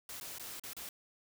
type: noise with dropouts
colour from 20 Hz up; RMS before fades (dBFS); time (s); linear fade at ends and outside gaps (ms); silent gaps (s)
white; -45; 0.09-0.89; 2; 0.2-0.21 / 0.384-0.396 / 0.597-0.636 / 0.733-0.766
effects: none